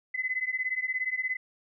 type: beating tone pair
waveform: sine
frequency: 2018 / 2035 Hz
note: B6 / C7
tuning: +37 / -49 cents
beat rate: 17 Hz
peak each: -31 dBFS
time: 0.14-1.37 s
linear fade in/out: 10 ms
effects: none